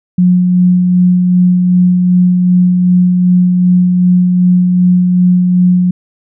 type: tone with tremolo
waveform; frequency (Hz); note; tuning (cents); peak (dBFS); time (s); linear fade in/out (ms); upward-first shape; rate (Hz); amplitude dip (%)
sine; 180.1; F#3; -46; -4; 0.18-5.91; 5; sine; 2.6; 30
effects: none